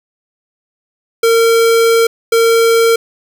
square tone bursts at uneven times, 458.1 Hz, A#4, 30 cents flat, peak -8 dBFS, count 2, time 1.23-2.07 / 2.32-2.96 s, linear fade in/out 5 ms, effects none

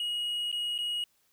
triangle tone with dropouts, 2893 Hz, F#7, 40 cents flat, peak -28 dBFS, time 0-1.04 s, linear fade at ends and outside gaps 2 ms, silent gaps 0.516-0.526 / 0.78-0.787 s, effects white hiss -70 dBFS RMS until 1.32 s

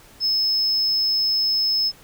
sine tone, 5200 Hz, E8, 24 cents flat, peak -15 dBFS, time 0.2-1.92 s, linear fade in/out 50 ms, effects tanh soft clip ceiling -17 dBFS + pink hiss -49 dBFS RMS until 2.03 s

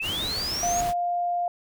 sine linear sweep, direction up, 2525 to 6750 Hz, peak -27 dBFS, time 0-0.81 s, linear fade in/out 5 ms
pink noise, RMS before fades -34 dBFS, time 0.01-0.94 s, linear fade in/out 50 ms
sine tone, 702 Hz, F5, 9 cents sharp, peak -23 dBFS, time 0.63-1.48 s, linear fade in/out 2 ms
effects none

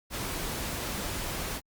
pink noise, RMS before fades -34 dBFS, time 0.1-1.61 s, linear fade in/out 50 ms, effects Opus 48 kbps

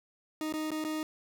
40% pulse tone with dropouts, 310.6 Hz, D#4, 3 cents flat, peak -31 dBFS, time 0.41-1.03 s, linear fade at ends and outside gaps 1 ms, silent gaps 0.525-0.538 / 0.706-0.716 / 0.841-0.848 s, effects none

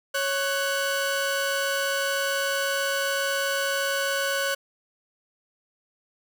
sawtooth tone pair together, 552.9 / 1497 Hz, C#5 / F#6, -5 / +20 cents, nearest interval octave + perfect fourth, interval 1725 cents, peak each -23 dBFS, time 0.14-4.55 s, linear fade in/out 10 ms, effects none

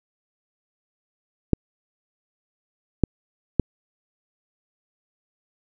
clicks, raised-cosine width 3 ms, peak -3 dBFS, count 3, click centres 1.533 / 3.037 / 3.597 s, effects none

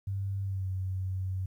sine tone with pitch glide, 98 to 93.95 Hz, G2 to F#2, 0 to +27 cents, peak -30 dBFS, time 0.07-1.46 s, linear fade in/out 5 ms, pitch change -73 cents, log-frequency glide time 0.44-0.68 s, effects 11-bit

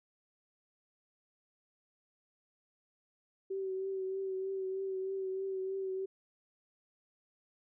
sine tone with vibrato, 382.4 Hz, G4, 43 cents flat, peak -34 dBFS, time 3.5-6.06 s, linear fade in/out 10 ms, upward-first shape triangle, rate 3.2 Hz, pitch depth 30 cents each way, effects none

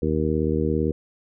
harmonic tone, 77.78 Hz, D#2, in tune, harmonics 1 / 2 / 3 / 4 / 5 / 6, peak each -27 / -27 / -27 / -27 / -27 / -27 dBFS, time 0.02-0.92 s, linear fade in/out 5 ms, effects none

